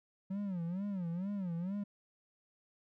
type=tone with vibrato; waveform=triangle; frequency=185 Hz; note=F#3; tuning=in tune; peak=-33 dBFS; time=0.3-1.84 s; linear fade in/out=10 ms; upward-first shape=sine; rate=2.2 Hz; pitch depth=180 cents each way; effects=none